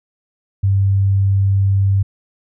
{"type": "tone", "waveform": "sine", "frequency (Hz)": 98, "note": "G2", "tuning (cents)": 0, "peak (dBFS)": -11, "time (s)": [0.63, 2.03], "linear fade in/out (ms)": 10, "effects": []}